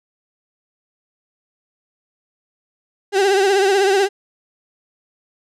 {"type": "tone with vibrato", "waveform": "35% pulse", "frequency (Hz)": 392, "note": "G4", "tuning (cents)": 0, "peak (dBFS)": -11, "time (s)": [3.12, 4.09], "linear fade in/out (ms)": 50, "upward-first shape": "triangle", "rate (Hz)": 16, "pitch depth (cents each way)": 88, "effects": ["low-pass 8000 Hz 12 dB/octave"]}